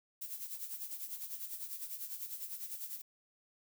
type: noise with tremolo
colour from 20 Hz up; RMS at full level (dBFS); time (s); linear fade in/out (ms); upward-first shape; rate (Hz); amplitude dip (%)
violet; -41; 0.21-3.02; 10; sine; 10; 65
effects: none